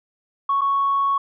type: tone with dropouts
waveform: sine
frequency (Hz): 1108.7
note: C#6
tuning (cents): 0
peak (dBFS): -16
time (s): 0.49-1.18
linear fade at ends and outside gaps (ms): 5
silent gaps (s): 0.611-0.615
effects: tanh soft clip ceiling -12 dBFS